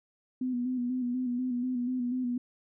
sine tone with vibrato, 249.2 Hz, B3, 16 cents sharp, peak -28 dBFS, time 0.41-2.38 s, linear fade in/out 5 ms, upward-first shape square, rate 4.1 Hz, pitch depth 39 cents each way, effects none

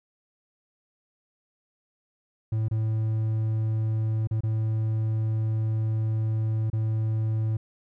triangle tone with dropouts, 110 Hz, A2, in tune, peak -21 dBFS, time 2.52-7.57 s, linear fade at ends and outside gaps 5 ms, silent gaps 2.684-2.711 / 4.273-4.31 / 4.407-4.434 / 6.701-6.73 s, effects none

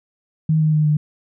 sine tone with pitch steps, 157.4 / 155.14 / 152.92 / 150.73 Hz, D#3 / D#3 / D#3 / D3, +20 / -5 / -30 / +45 cents, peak -13 dBFS, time 0.49-0.97 s, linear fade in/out 5 ms, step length 120 ms, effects none

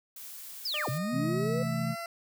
blue noise, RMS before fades -44 dBFS, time 0.16-0.98 s, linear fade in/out 5 ms
sine linear two-way sweep, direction down then up, 5340 to 116.54 to 515 Hz, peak -30 dBFS, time 0.65-1.63 s, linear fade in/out 5 ms, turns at 0.89 s
20% pulse tone with pitch glide, 604 to 678 Hz, D5 to E5, +48 to +49 cents, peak -31 dBFS, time 0.74-2.06 s, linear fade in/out 2 ms, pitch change +201 cents, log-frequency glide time 0.88-1.92 s
sine chord, A minor, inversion first, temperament equal, 130.81 / 164.81 / 220 Hz, C3 / E3 / A3, 0 / 0 / 0 cents, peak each -33 dBFS, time 1.11-1.96 s, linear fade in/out 50 ms
effects none

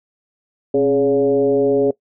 sine tone with frequency modulation, 417.8 Hz, G#4, 10 cents sharp, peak -12 dBFS, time 0.74-1.91 s, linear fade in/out 5 ms, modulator 146 Hz, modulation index 0.96, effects noise-tail reverb RT60 0.1 s tail -20 dB re dry

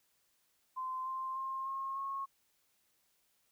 sine tone with pitch steps, 1035 / 1048.8 / 1062.9 / 1077.1 / 1091.5 Hz, C6 / C6 / C6 / C6 / C#6, -19 / +4 / +27 / +50 / -27 cents, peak -36 dBFS, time 0.76-2.26 s, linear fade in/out 20 ms, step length 300 ms, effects white hiss -75 dBFS RMS until 3.51 s

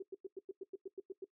sine tone bursts, 381.3 Hz, G4, 48 cents flat, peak -40 dBFS, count 11, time 0-1.245 s, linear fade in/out 5 ms, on 25 ms, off 97 ms, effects noise-tail reverb RT60 0.1 s tail -18 dB re dry

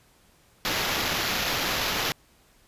blue noise with sample-and-hold, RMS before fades -27 dBFS, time 0.65-2.12 s, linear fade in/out 0 ms, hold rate 8820 Hz, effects pink hiss -60 dBFS RMS until 2.67 s + resampled to 32000 Hz

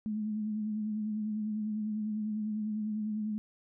sine tone with vibrato, 213.5 Hz, G#3, 48 cents sharp, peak -31 dBFS, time 0.06-3.38 s, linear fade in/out 0 ms, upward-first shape sine, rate 10 Hz, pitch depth 35 cents each way, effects none

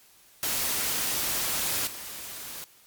white noise with level steps, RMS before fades -28 / -39 dBFS, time 0.43-2.64 s, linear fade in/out 0 ms, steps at 1.87 s, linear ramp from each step 2 ms, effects white hiss -57 dBFS RMS until 2.86 s + MP3 96 kbps

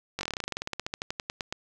slowing click train, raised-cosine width 0.2 ms, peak -14 dBFS, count 25, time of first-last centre 0.19-1.525 s, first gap 20 ms, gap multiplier 1.08, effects none

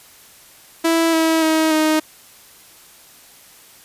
sawtooth tone with pitch steps, 329.6 / 323.4 / 317.3 / 311.3 Hz, E4 / E4 / D#4 / D#4, 0 / -33 / +34 / +1 cents, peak -10 dBFS, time 0.84-2 s, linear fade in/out 10 ms, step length 290 ms, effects white hiss -46 dBFS RMS until 3.84 s + resampled to 32000 Hz

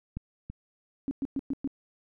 clicks, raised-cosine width 5 ms, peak -22 / -26 dBFS, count 2, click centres 0.17 / 0.5 s
sine tone bursts, 273.8 Hz, C#4, 21 cents flat, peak -27 dBFS, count 5, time 1.08-1.675 s, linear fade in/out 0 ms, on 31 ms, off 110 ms
effects none

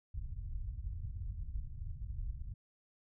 pink low-pass noise, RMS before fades -41 dBFS, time 0.14-2.54 s, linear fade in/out 5 ms, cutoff 100 Hz, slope 24 dB/octave, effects none

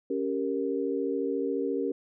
sine chord, G diminished, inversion second, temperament equal, 277.2 / 392 / 466.2 Hz, Db4 / G4 / Bb4, 0 / 0 / 0 cents, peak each -31 dBFS, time 0.1-1.92 s, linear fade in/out 5 ms, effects none

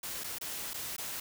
white noise with dropouts, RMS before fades -39 dBFS, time 0.03-1.2 s, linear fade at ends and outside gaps 5 ms, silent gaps 0.237-0.241 / 0.385-0.411 / 0.735-0.741 / 0.965-0.981 s, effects none

